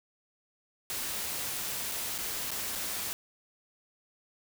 white noise with dropouts, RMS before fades -35 dBFS, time 0.9-3.13 s, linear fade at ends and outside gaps 0 ms, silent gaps 1.915-1.919 / 2.18-2.186 / 2.507-2.515 / 2.752-2.756 s, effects none

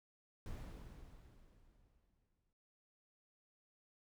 brown noise with exponential decay, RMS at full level -45 dBFS, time 0.46-2.53 s, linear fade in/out 1 ms, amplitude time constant 450 ms, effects none

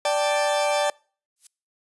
40% pulse chord, D suspended fourth, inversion none, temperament equal, 587.3 / 784 / 880 Hz, D5 / G5 / A5, 0 / 0 / 0 cents, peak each -21 / -26 / -27 dBFS, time 0.05-0.9 s, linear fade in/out 2 ms
violet noise with exponential growth, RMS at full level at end -35 dBFS, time 1.36-1.47 s, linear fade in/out 5 ms, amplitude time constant 23 ms
effects noise-tail reverb RT60 0.4 s tail -25 dB re dry + resampled to 24000 Hz

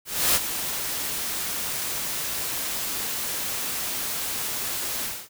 white noise with ADSR envelope, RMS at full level -19 dBFS, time 0.05-5.29 s, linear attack 300 ms, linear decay 37 ms, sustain -10 dB, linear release 250 ms, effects none

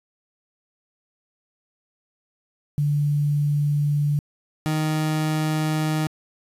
sine / 30% pulse tone pair in turn, 146.1 / 155.25 Hz, D3 / D#3, -9 / -3 cents, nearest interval minor second, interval 106 cents, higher second, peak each -18 dBFS, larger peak neither, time 2.78-4.19 / 4.66-6.07 s, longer neither, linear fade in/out 0 ms, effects resampled to 32000 Hz + 8-bit

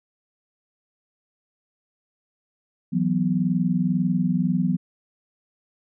sine chord, E suspended second, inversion none, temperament equal, 164.81 / 185 / 246.9 Hz, E3 / F#3 / B3, 0 / 0 / 0 cents, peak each -24 / -22 / -25 dBFS, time 2.92-4.77 s, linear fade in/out 20 ms, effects none

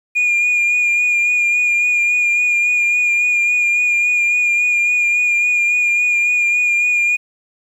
sine tone with vibrato, 2429 Hz, D#7, 42 cents flat, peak -10 dBFS, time 0.15-7.17 s, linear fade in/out 20 ms, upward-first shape sine, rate 3.6 Hz, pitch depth 24 cents each way, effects tanh soft clip ceiling -11 dBFS + 8-bit

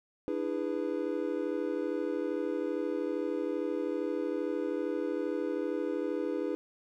triangle chord, E dominant seventh, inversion third, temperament just, 296.7 / 329.6 / 412 / 494.4 Hz, D4 / E4 / G#4 / B4, +18 / 0 / -14 / +2 cents, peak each -34 dBFS, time 0.28-6.55 s, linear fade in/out 0 ms, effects none

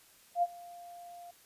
sine tone with ADSR envelope, 698.5 Hz, F5, in tune, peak -23 dBFS, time 0.35-1.31 s, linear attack 75 ms, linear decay 39 ms, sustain -23 dB, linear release 6 ms, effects white hiss -61 dBFS RMS until 1.45 s + resampled to 32000 Hz

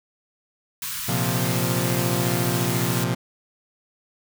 white band-stop noise, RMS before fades -30 dBFS, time 0.82-3.04 s, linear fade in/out 2 ms, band 210 to 960 Hz, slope 96 dB/octave
sawtooth chord, Bb suspended second, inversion none, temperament equal, 116.54 / 130.81 / 174.61 Hz, Bb2 / C3 / F3, 0 / 0 / 0 cents, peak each -22 dBFS, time 1.08-3.15 s, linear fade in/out 10 ms
effects none

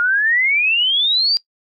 sine exponential sweep, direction up, 1406 to 4792 Hz, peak -13 dBFS, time 0-1.37 s, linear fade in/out 0 ms, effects noise-tail reverb RT60 0.1 s tail -21 dB re dry

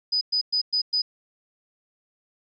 sine tone bursts, 4978 Hz, D#8, in tune, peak -20 dBFS, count 5, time 0.12-1.02 s, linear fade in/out 10 ms, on 92 ms, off 110 ms, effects none

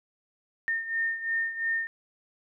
sine beating tone pair, 1821 / 1823.9 Hz, A#6 / A#6, -41 / -38 cents, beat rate 2.9 Hz, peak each -28 / -33 dBFS, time 0.68-1.87 s, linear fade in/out 0 ms, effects none

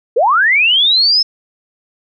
sine linear sweep, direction up, 415.3 to 5280 Hz, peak -8 dBFS, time 0.16-1.23 s, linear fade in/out 10 ms, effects none

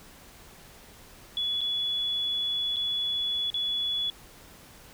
sine tone with dropouts, 3406 Hz, G#7, 43 cents sharp, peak -26 dBFS, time 1.37-4.1 s, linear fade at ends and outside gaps 1 ms, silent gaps 1.608-1.614 / 2.761-2.767 / 3.502-3.542 s, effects pink hiss -51 dBFS RMS until 4.93 s

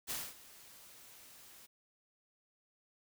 white noise with ADSR envelope, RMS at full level -38 dBFS, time 0.07-1.67 s, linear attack 35 ms, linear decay 230 ms, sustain -19 dB, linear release 18 ms, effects none

